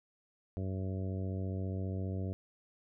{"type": "harmonic tone", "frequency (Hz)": 94.8, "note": "F#2", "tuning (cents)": 43, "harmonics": [1, 2, 3, 4, 5, 6, 7], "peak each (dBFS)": [-35, -41, -45, -47, -49, -51, -52], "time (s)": [0.57, 2.33], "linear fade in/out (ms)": 0, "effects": []}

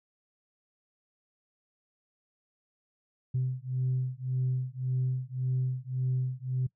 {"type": "beating tone pair", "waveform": "sine", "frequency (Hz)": [127.5, 129.3], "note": ["C3", "C3"], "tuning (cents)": [-44, -20], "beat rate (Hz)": 1.8, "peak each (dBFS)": -30, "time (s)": [3.34, 6.67], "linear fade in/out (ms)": 10, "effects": ["noise-tail reverb RT60 0.1 s tail -21 dB re dry", "tanh soft clip ceiling -22 dBFS"]}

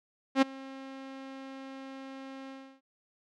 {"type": "tone with ADSR envelope", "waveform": "sawtooth", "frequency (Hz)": 268.2, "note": "C4", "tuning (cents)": 43, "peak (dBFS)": -14, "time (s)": [0.35, 2.81], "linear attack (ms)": 69, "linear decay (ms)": 13, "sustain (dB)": -24, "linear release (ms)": 320, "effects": ["low-pass 4000 Hz 12 dB/octave"]}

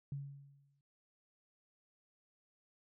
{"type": "tone with exponential decay", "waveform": "sine", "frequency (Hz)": 140.2, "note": "C#3", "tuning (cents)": 20, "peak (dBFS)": -37, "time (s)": [0.12, 0.81], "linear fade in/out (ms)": 2, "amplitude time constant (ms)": 150, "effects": []}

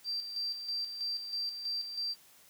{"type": "tone with tremolo", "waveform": "sine", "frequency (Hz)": 4699, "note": "D8", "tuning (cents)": 0, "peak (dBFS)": -32, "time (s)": [0.04, 2.16], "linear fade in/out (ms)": 50, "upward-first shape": "square", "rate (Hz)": 3.1, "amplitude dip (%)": 55, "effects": ["white hiss -60 dBFS RMS until 2.49 s", "high-pass 60 Hz 12 dB/octave"]}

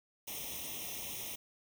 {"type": "noise with comb filter", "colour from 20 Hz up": "white", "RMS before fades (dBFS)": -42, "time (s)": [0.27, 1.36], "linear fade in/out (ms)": 10, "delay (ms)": 0.33, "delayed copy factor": 0.95, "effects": []}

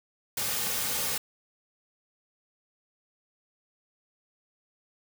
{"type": "noise with comb filter", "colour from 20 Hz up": "white", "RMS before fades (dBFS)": -30, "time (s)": [0.37, 1.18], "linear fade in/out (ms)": 5, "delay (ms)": 3, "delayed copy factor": -0.5, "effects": []}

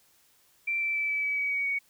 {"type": "tone with pitch steps", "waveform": "sine", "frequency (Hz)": [2349, 2333, 2317, 2301, 2285, 2269, 2253, 2238], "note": ["D7", "D7", "D7", "D7", "D7", "C#7", "C#7", "C#7"], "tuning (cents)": [0, -12, -24, -36, -48, 40, 28, 16], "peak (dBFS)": -26, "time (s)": [0.67, 1.79], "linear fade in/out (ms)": 10, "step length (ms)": 140, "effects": ["white hiss -64 dBFS RMS until 1.89 s"]}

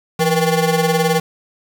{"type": "ring-modulated tone", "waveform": "25% pulse", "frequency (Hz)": 319.1, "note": "D#4", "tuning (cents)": 44, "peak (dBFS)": -7, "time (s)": [0.19, 1.2], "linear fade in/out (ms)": 5, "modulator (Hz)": 150, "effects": []}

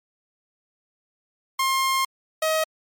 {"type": "tone pair in turn", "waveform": "sawtooth", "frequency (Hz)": [1064, 632.7], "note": ["C6", "D#5"], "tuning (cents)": [29, 29], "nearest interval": "major sixth", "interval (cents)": 900, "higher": "first", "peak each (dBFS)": -16, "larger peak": "neither", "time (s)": [[1.59, 2.05], [2.42, 2.64]], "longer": "first", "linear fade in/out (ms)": 5, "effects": ["MP3 96 kbps"]}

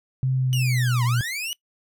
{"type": "tone with pitch glide", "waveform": "sine", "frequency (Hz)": [130.81, 120.65], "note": ["C3", "B2"], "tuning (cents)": [0, -40], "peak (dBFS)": -19, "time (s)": [0.23, 1.21], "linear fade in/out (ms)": 0, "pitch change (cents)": -140, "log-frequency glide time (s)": [0.34, 1.08]}
{"type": "linear two-way sweep", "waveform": "sawtooth", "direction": "down then up", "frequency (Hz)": [2980, 914, 2980], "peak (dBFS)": -24, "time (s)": [0.53, 1.53], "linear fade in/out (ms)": 0, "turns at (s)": 1.04}
{"effects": ["noise-tail reverb RT60 0.1 s tail -21 dB re dry"]}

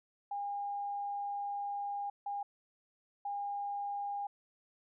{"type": "tone bursts at uneven times", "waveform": "sine", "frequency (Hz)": 810, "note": "G#5", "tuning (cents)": -43, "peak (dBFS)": -35, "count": 3, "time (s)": [[0.31, 2.1], [2.26, 2.43], [3.25, 4.27]], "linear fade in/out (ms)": 5, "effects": []}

